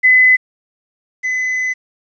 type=tone pair in turn; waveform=sine / triangle; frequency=2018 / 2018 Hz; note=B6 / B6; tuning=+37 / +37 cents; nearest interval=unison; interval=0 cents; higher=neither; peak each=-6 / -14 dBFS; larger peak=first; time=0.03-0.37 / 1.23-1.74 s; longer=second; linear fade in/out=20 ms; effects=resampled to 16000 Hz + 8-bit